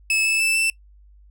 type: tone with pitch steps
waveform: 40% pulse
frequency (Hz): 2600 / 2621 / 2642 / 2664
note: E7 / E7 / E7 / E7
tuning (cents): -24 / -11 / +3 / +18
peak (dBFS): -17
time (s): 0.1-0.7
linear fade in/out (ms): 2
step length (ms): 150
effects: noise-tail reverb RT60 0.1 s tail -22 dB re dry + added 50 Hz sine -47 dBFS peak until 1.3 s